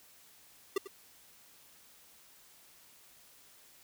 square tone with echo, 392 Hz, G4, in tune, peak -28 dBFS, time 0.76-0.78 s, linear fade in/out 5 ms, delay 95 ms, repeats 1, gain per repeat -14 dB, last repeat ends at 0.875 s, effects white hiss -60 dBFS RMS until 3.83 s

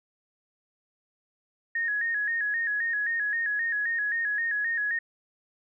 sine tone with vibrato, 1760 Hz, A6, in tune, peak -25 dBFS, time 1.75-4.99 s, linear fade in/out 5 ms, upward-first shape square, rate 3.8 Hz, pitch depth 82 cents each way, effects none

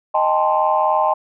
sine chord, A half-diminished seventh, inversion second, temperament equal with one note detuned, 622.3 / 796.3 / 880 / 1046.5 Hz, Eb5 / G5 / A5 / C6, 0 / +27 / 0 / 0 cents, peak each -19 dBFS, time 0.14-1.14 s, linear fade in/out 10 ms, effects tanh soft clip ceiling -4 dBFS

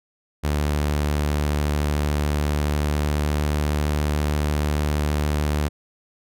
sawtooth tone with pitch glide, 73.9 to 74.46 Hz, D2 to D2, +11 to +24 cents, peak -16 dBFS, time 0.43-5.69 s, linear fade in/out 20 ms, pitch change +13 cents, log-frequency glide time 2.44-3.5 s, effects none

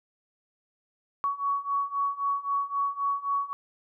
sine beating tone pair, 1120 / 1123.8 Hz, C#6 / C#6, +18 / +23 cents, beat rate 3.8 Hz, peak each -30 / -28 dBFS, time 1.24-3.53 s, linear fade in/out 0 ms, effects none

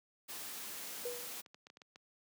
white noise, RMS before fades -45 dBFS, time 0.28-1.42 s, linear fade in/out 20 ms
sine tone with exponential decay, 486.2 Hz, B4, 27 cents flat, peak -35 dBFS, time 1.05-1.41 s, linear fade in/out 5 ms, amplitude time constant 78 ms
clicks, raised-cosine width 0.2 ms, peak -37 dBFS, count 8, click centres 1.405 / 1.462 / 1.545 / 1.669 / 1.701 / 1.771 / 1.818 / 1.959 s
effects high-pass 150 Hz 12 dB/octave

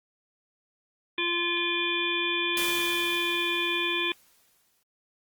harmonic tone, 345.8 Hz, F4, 17 cents flat, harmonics 1 / 3 / 5 / 7 / 9 / 10, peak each -32 / -35 / -35 / -29 / -35 / -31 dBFS, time 1.18-4.12 s, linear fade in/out 2 ms
white noise with exponential decay, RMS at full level -31 dBFS, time 2.57-4.83 s, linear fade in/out 1 ms, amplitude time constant 490 ms
effects Opus 32 kbps

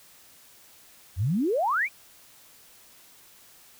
sine exponential sweep, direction up, 80.8 to 2520 Hz, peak -22 dBFS, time 1.16-1.89 s, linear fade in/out 50 ms, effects white hiss -54 dBFS RMS until 3.79 s

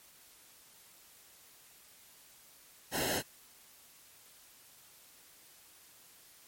pink noise with comb filter, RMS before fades -33 dBFS, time 2.91-3.23 s, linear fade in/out 50 ms, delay 0.85 ms, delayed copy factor -1, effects white hiss -59 dBFS RMS until 6.47 s + MP3 64 kbps

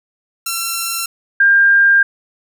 5% pulse / sine tone pair in turn, 1354 / 1600.9 Hz, E6 / G6, +46 / +36 cents, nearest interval minor third, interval 290 cents, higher second, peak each -7 dBFS, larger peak neither, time 0.46-1.06 / 1.4-2.03 s, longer second, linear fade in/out 5 ms, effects none

